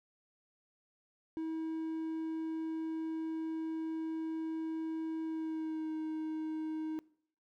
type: tone with pitch glide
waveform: triangle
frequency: 321.1 to 314.1 Hz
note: E4 to D#4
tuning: -45 to +16 cents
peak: -33 dBFS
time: 1.37-6.99 s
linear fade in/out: 0 ms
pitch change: -39 cents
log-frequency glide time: 5.23-5.93 s
effects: noise-tail reverb RT60 0.6 s tail -22 dB re dry